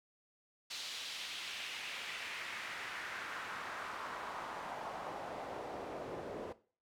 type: noise with band-pass filter sweep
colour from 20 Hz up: pink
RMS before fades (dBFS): -44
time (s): 0.7-6.53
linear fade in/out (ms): 10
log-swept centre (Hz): 4100 to 450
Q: 1.7
effects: noise-tail reverb RT60 0.4 s tail -17 dB re dry